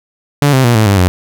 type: tone with pitch steps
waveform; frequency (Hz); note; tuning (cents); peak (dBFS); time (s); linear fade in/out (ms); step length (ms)
sawtooth; 144.1 / 131.38 / 119.78 / 109.21 / 99.57 / 90.78; D3 / C3 / A#2 / A2 / G2 / F#2; -33 / +7 / +47 / -12 / +28 / -32; -3; 0.42-1.08; 0; 110
effects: none